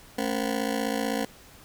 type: ring-modulated tone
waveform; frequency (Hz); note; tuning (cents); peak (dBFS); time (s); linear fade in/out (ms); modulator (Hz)
20% pulse; 246.9; B3; 0; -18; 0.18-1.25; 5; 27.9
effects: pink hiss -51 dBFS RMS until 1.64 s